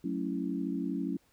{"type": "chord", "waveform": "sine", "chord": "F# minor seventh", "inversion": "none", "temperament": "equal", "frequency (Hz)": [185, 220, 277.2, 329.6], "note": ["F#3", "A3", "C#4", "E4"], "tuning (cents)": [0, 0, 0, 0], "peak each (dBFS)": [-36, -38, -34, -38], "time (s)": [0.04, 1.17], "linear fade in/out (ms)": 5, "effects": ["pink hiss -68 dBFS RMS until 1.32 s"]}